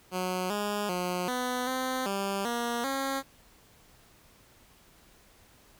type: tone with pitch steps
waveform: 10% pulse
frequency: 183.4 / 206.5 / 179.7 / 249.9 / 258.4 / 197.2 / 237 / 271 Hz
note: F#3 / G#3 / F3 / B3 / C4 / G3 / A#3 / C#4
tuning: -15 / -10 / +50 / +21 / -21 / +11 / +29 / -39 cents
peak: -21 dBFS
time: 0.11-3.23 s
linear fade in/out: 50 ms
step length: 390 ms
effects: pink hiss -59 dBFS RMS until 5.79 s